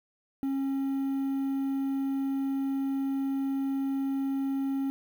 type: tone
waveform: triangle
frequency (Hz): 272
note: C#4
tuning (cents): -33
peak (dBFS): -25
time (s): 0.43-4.9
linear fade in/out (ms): 0
effects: 9-bit